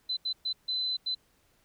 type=tone bursts at uneven times; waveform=sine; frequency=4031 Hz; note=B7; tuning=35 cents sharp; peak=-28 dBFS; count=5; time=0.09-0.17 / 0.25-0.33 / 0.45-0.53 / 0.68-0.97 / 1.06-1.15 s; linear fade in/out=10 ms; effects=pink hiss -68 dBFS RMS until 1.64 s